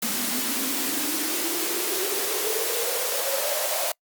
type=noise with high-pass filter sweep; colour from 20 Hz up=white; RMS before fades=-26 dBFS; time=0.02-3.92 s; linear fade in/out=5 ms; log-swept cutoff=220 to 640 Hz; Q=9.5; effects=noise-tail reverb RT60 0.1 s tail -26 dB re dry + Opus 48 kbps